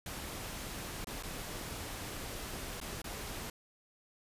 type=noise with dropouts; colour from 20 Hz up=pink; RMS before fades=-42 dBFS; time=0.06-3.5 s; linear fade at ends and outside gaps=2 ms; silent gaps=1.045-1.07 / 1.226-1.234 / 2.802-2.813 / 3.018-3.042 s; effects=resampled to 32000 Hz